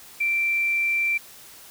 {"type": "tone", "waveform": "sine", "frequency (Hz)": 2349, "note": "D7", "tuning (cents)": 0, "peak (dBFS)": -20, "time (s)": [0.2, 1.18], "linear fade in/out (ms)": 10, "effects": ["white hiss -46 dBFS RMS until 1.7 s"]}